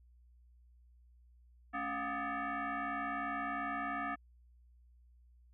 sine tone with frequency modulation, 278.4 Hz, C#4, 8 cents sharp, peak -35 dBFS, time 1.73-4.16 s, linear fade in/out 20 ms, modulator 494 Hz, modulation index 3.4, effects added 60 Hz sine -60 dBFS peak until 5.53 s

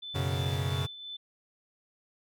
sine tone with tremolo, 3516 Hz, A7, 2 cents flat, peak -37 dBFS, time 0.02-1.17 s, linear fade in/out 10 ms, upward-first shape triangle, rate 2.9 Hz, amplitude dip 55%
45% pulse chord, F# suspended fourth, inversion none, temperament equal, 92.5 / 123.47 / 138.59 Hz, F#2 / B2 / C#3, 0 / 0 / 0 cents, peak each -32 / -35 / -32 dBFS, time 0.14-0.87 s, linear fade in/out 20 ms
effects none

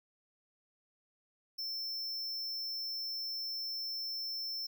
square tone, 5340 Hz, E8, 22 cents sharp, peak -37 dBFS, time 1.58-4.67 s, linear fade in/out 10 ms, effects none

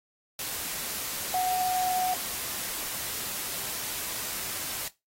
sine tone in noise, 737 Hz, F#5, 7 cents flat, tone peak -24 dBFS, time 1.34-2.14 s, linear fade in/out 2 ms, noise white, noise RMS -34 dBFS, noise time 0.39-4.88 s, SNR +7 dB, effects noise-tail reverb RT60 0.2 s tail -17 dB re dry + AAC 48 kbps

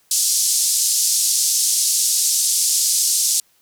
pink band-pass noise, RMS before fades -18 dBFS, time 0.11-3.4 s, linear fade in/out 2 ms, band 5200 to 11000 Hz, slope 24 dB/octave, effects white hiss -59 dBFS RMS until 3.61 s

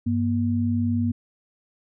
sine tone pair together, 98.4 / 238.4 Hz, G2 / A#3, +7 / +39 cents, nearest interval octave + minor third, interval 1532 cents, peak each -24 / -22 dBFS, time 0.06-1.12 s, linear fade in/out 10 ms, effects none

